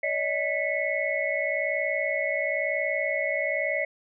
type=tone cluster; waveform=sine; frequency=572 / 633 / 1988 / 2191 Hz; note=D5 / D#5 / B6 / C#7; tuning=-46 / +30 / +11 / -21 cents; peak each=-30 dBFS; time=0.03-3.85 s; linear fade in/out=5 ms; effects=none